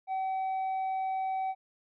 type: tone with tanh clipping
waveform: sine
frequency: 762 Hz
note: G5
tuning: 49 cents flat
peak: -30 dBFS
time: 0.07-1.55 s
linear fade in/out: 50 ms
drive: 3 dB
effects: none